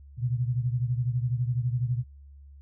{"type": "beating tone pair", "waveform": "sine", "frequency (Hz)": [120.4, 132.4], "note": ["B2", "C3"], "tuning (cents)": [-44, 21], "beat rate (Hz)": 12, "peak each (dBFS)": [-26, -30], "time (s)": [0.17, 2.04], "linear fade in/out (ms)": 50, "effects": ["noise-tail reverb RT60 0.2 s tail -26 dB re dry", "added 70 Hz sine -46 dBFS peak until 2.61 s"]}